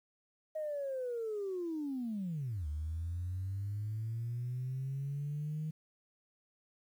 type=linear two-way sweep; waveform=sine; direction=down then up; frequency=631 to 73.42 to 157.3 Hz; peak=-34 dBFS; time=0.55-5.71 s; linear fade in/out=10 ms; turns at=2.67 s; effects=tanh soft clip ceiling -31 dBFS + 11-bit